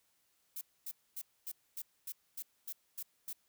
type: noise bursts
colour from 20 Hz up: violet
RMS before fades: -42 dBFS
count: 10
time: 0.56-3.33 s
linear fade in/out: 5 ms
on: 52 ms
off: 250 ms
effects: white hiss -75 dBFS RMS until 3.48 s